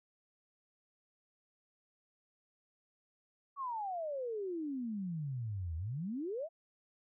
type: exponential two-way sweep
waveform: sine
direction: down then up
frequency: 1144 to 77.78 to 691 Hz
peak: -36 dBFS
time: 3.56-6.49 s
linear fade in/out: 50 ms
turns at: 5.76 s
effects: none